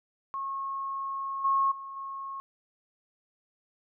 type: tone with level steps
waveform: sine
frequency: 1089 Hz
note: C#6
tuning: 31 cents flat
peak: -31 / -22 / -38 / -35 dBFS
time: 0.34-2.4 s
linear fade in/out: 0 ms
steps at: 1.44 / 1.71 / 1.96 s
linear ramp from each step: 10 ms
effects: none